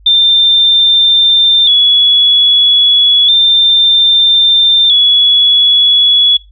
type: tone with vibrato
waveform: sine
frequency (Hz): 3484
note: A7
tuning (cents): -18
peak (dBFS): -4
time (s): 0.06-6.37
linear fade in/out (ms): 5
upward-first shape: square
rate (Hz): 0.31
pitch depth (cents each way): 50
effects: noise-tail reverb RT60 0.2 s tail -17 dB re dry + added 50 Hz sine -38 dBFS peak until 6.51 s